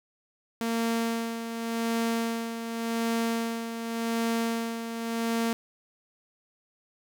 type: tone with tremolo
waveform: sawtooth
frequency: 229.5 Hz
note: A#3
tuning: 27 cents flat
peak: -21 dBFS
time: 0.61-5.53 s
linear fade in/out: 0 ms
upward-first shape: sine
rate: 0.88 Hz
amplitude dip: 60%
effects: none